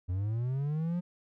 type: linear sweep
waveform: triangle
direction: up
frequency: 86.6 to 179.8 Hz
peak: -27 dBFS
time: 0.08-1.01 s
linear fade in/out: 20 ms
effects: none

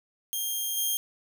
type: tone with level steps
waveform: 5% pulse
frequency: 3207 Hz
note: G7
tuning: 39 cents sharp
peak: -20 / -17 dBFS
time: 0.33-0.97 s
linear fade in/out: 0 ms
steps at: 0.77 s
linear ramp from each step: 5 ms
effects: none

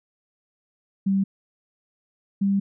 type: tone pair in turn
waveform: sine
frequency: 194.7 / 197.65 Hz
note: G3 / G3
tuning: -12 / +15 cents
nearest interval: unison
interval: 27 cents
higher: second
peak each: -18 dBFS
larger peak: neither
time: 1.06-1.24 / 2.41-2.6 s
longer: second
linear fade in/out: 10 ms
effects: none

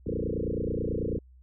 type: tone with frequency modulation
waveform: sine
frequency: 263.1 Hz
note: C4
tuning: 10 cents sharp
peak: -27 dBFS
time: 0.06-1.19 s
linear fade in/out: 10 ms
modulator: 29.2 Hz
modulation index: 7.9
effects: added 63 Hz sine -51 dBFS peak until 1.42 s

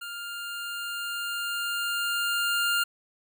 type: tone with level ramp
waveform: 25% pulse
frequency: 1402 Hz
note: F6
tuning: 6 cents sharp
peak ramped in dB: -32 to -19 dBFS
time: 0.01-2.84 s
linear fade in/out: 10 ms
effects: none

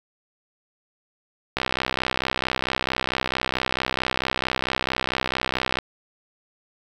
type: click train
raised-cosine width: 0.3 ms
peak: -6 dBFS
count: 273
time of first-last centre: 1.57-5.787 s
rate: 64.5 Hz
effects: 7-bit

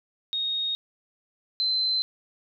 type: tone pair in turn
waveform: sine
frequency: 3729 / 4076 Hz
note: A#7 / C8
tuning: 0 / -46 cents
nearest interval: major second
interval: 154 cents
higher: second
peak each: -25 / -22 dBFS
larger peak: second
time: 0.33-0.75 / 1.6-2.02 s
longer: neither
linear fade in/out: 0 ms
effects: none

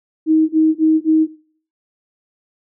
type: tone bursts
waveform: sine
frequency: 315.6 Hz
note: D#4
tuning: 25 cents sharp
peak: -9 dBFS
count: 4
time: 0.26-1.273 s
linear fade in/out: 50 ms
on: 230 ms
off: 31 ms
effects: noise-tail reverb RT60 0.5 s tail -17 dB re dry

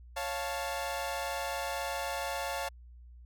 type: chord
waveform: sawtooth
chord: Db augmented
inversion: none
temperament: equal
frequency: 554.4 / 698.5 / 880 Hz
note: Db5 / F5 / A5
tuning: 0 / 0 / 0 cents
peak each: -34 dBFS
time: 0.16-2.69 s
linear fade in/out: 10 ms
effects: added 60 Hz sine -49 dBFS peak until 3.25 s

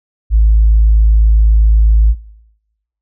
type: tone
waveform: sine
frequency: 53.9 Hz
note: A1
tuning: 35 cents flat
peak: -4 dBFS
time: 0.3-2.15 s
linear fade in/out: 50 ms
effects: noise-tail reverb RT60 1.0 s tail -23 dB re dry + tanh soft clip ceiling -1 dBFS

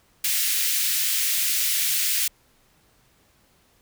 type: high-pass noise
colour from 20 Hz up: white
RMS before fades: -23 dBFS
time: 0.24-2.28 s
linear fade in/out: 5 ms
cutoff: 1900 Hz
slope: 24 dB/octave
effects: pink hiss -61 dBFS RMS until 3.81 s

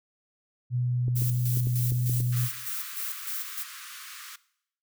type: tone with pitch glide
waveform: sine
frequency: 123.5 to 122.65 Hz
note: B2 to B2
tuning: 0 to -12 cents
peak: -24 dBFS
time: 0.7-2.49 s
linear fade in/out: 50 ms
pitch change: -12 cents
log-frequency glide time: 0.85-1.25 s
type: clicks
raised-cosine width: 3 ms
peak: -24 dBFS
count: 7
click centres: 1.082 / 1.221 / 1.572 / 1.671 / 1.921 / 2.096 / 2.203 s
type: noise with tremolo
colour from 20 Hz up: violet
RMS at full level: -33 dBFS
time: 1.15-3.64 s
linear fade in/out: 20 ms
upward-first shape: square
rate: 3.3 Hz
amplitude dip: 60%
type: high-pass noise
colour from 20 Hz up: pink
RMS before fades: -43 dBFS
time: 2.32-4.36 s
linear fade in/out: 5 ms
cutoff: 1100 Hz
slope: 96 dB/octave
effects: noise-tail reverb RT60 0.7 s tail -19 dB re dry

